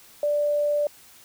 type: tone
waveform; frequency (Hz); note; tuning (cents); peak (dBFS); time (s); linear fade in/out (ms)
sine; 587.3; D5; 0; -20; 0.23-0.87; 2
effects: white hiss -51 dBFS RMS until 1.24 s